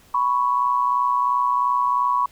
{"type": "tone pair together", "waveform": "sine", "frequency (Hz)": [987.8, 1110.7], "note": ["B5", "C#6"], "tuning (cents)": [0, 3], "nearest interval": "major second", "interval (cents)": 203, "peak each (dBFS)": -20, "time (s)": [0.14, 2.26], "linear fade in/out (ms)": 5, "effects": ["pink hiss -53 dBFS RMS until 2.31 s"]}